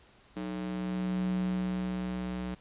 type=tone with high-pass filter sweep; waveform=square; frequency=61.74 Hz; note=B1; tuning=in tune; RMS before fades=-33 dBFS; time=0.36-2.55 s; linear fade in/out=10 ms; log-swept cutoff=240 to 130 Hz; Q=4.4; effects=pink hiss -60 dBFS RMS until 2.6 s + resampled to 8000 Hz